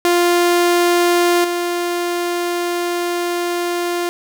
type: tone with level steps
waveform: sawtooth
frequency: 349.2 Hz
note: F4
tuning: in tune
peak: -8 / -14 dBFS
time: 0.05-4.09 s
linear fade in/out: 0 ms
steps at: 1.44 s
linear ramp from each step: 5 ms
effects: none